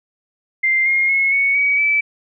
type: tone with pitch steps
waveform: sine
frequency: 2093 / 2135 / 2177 / 2220 / 2264 / 2309 Hz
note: C7 / C7 / C#7 / C#7 / C#7 / D7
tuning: 0 / +34 / -32 / +2 / +36 / -30 cents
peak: -13 dBFS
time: 0.63-2.01 s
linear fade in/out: 10 ms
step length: 230 ms
effects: none